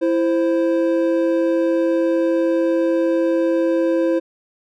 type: tone pair together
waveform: triangle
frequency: 332.4 / 523.3 Hz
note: E4 / C5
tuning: +15 / 0 cents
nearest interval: minor sixth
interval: 785 cents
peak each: -15 / -17 dBFS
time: 0.01-4.2 s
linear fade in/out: 20 ms
effects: none